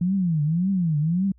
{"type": "tone with vibrato", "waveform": "sine", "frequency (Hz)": 170, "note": "F3", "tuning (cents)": -46, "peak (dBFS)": -19, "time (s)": [0.01, 1.32], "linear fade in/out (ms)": 5, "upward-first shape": "triangle", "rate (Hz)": 1.8, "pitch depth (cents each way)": 280, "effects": ["added 60 Hz sine -52 dBFS peak until 1.38 s"]}